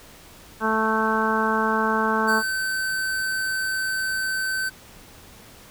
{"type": "harmonic tone", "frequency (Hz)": 220, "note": "A3", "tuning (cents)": 0, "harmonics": [1, 2, 3, 4, 5, 6, 7], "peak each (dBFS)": [-26, -27, -32, -26, -26, -29, -26], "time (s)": [0.6, 2.43], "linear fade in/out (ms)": 50}
{"type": "tone", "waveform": "square", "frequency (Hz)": 1536, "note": "G6", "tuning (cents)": -36, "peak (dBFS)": -24, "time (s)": [2.27, 4.7], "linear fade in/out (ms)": 20}
{"effects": ["pink hiss -47 dBFS RMS until 5.7 s"]}